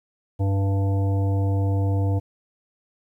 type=harmonic tone; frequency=98 Hz; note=G2; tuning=in tune; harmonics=1 / 3 / 5 / 7 / 9; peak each=-19 / -30 / -33 / -36 / -40 dBFS; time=0.39-2.2 s; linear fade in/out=20 ms; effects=10-bit